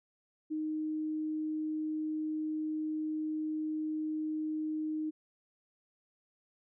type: tone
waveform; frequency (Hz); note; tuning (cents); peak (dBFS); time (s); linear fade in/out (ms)
sine; 310; D#4; -6; -32; 0.5-5.11; 20
effects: none